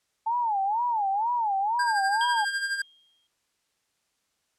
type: tone with vibrato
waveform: sine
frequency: 869 Hz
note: A5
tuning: 22 cents flat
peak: -23 dBFS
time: 0.26-2.45 s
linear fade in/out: 10 ms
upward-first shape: sine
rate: 2.1 Hz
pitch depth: 200 cents each way
type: tone with tremolo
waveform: square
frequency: 1600 Hz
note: G6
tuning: 35 cents sharp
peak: -25 dBFS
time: 1.79-2.82 s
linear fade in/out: 5 ms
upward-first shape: sine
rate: 12 Hz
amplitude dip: 60%
type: tone with exponential decay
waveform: sine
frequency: 3231 Hz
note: G#7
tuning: 48 cents flat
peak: -29 dBFS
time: 2.21-3.27 s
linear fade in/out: 1 ms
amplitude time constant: 230 ms
effects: white hiss -74 dBFS RMS until 4.58 s + low-pass 9000 Hz 12 dB/octave